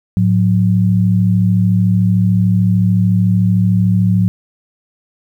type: tone pair together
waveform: sine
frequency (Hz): 107.86 / 181.4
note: A2 / F#3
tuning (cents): -34 / -34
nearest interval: major sixth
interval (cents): 900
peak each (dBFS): -12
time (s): 0.17-4.28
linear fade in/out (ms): 0
effects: 8-bit